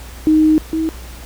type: tone pair in turn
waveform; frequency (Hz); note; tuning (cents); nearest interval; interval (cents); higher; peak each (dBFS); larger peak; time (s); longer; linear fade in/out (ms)
sine; 311.1 / 320.4; D#4 / E4; 0 / -49; minor second; 51; second; -8 / -15; first; 0.27-0.58 / 0.73-0.89; first; 0
effects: added 60 Hz sine -32 dBFS peak until 1.25 s + pink hiss -38 dBFS RMS until 1.25 s